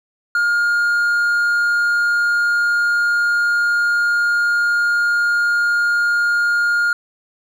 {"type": "tone", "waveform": "triangle", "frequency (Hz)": 1417, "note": "F6", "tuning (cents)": 25, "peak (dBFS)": -12, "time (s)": [0.35, 6.93], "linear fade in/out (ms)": 2, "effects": []}